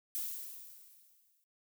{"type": "noise with exponential decay", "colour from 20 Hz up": "violet", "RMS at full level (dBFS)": -36, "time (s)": [0.15, 1.44], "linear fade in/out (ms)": 0, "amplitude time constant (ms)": 280, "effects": ["noise-tail reverb RT60 0.2 s tail -26 dB re dry"]}